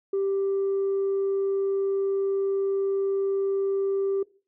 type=tone; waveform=sine; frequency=392 Hz; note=G4; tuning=in tune; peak=-21 dBFS; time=0.13-4.23 s; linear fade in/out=5 ms; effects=noise-tail reverb RT60 0.4 s tail -22 dB re dry + tanh soft clip ceiling -20 dBFS